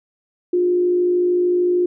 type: tone with frequency modulation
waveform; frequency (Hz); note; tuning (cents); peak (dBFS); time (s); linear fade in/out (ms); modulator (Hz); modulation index
sine; 355.8; F4; +32; -14; 0.53-1.86; 5; 53.3; 0.26
effects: none